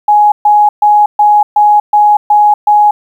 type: tone bursts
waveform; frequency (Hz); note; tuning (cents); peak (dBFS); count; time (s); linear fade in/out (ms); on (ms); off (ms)
sine; 835; G#5; +9; -3; 8; 0.08-2.91; 5; 240; 130
effects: 7-bit